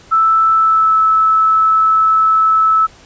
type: tone with pitch glide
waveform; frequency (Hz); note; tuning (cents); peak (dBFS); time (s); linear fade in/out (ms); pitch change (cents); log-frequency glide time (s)
sine; 1318.5 to 1305.6; E6 to E6; 0 to -17; -8; 0.11-2.87; 20; -17; 0.53-0.97
effects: pink hiss -43 dBFS RMS until 3.05 s + resampled to 16000 Hz